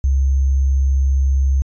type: tone with sample-and-hold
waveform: sine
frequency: 67.4 Hz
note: C#2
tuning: 48 cents flat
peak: -12 dBFS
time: 0.04-1.62 s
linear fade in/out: 0 ms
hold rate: 6300 Hz
effects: resampled to 16000 Hz